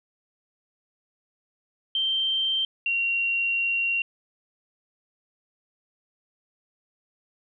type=tone pair in turn; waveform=sine; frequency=3136 / 2752 Hz; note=G7 / F7; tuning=0 / -26 cents; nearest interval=major second; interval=226 cents; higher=first; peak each=-22 dBFS; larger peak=neither; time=1.95-2.65 / 2.86-4.02 s; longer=second; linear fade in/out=2 ms; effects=none